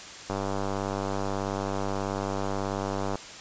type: click train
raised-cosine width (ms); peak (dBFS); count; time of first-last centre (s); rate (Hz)
1; -16; 282; 0.3-3.156; 98.4
effects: white hiss -42 dBFS RMS until 3.4 s + resampled to 16000 Hz